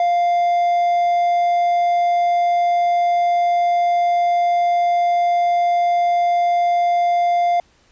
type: tone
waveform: triangle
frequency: 698.5 Hz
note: F5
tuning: in tune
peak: -12 dBFS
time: 0-7.6 s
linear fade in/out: 2 ms
effects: pink hiss -56 dBFS RMS until 7.91 s + resampled to 16000 Hz